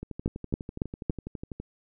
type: two click trains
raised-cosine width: 3 ms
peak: -13 / -23 dBFS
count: 4 / 20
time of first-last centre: 0.26-1.098 / 0.03-1.6 s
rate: 3.58 / 12.1 Hz
effects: none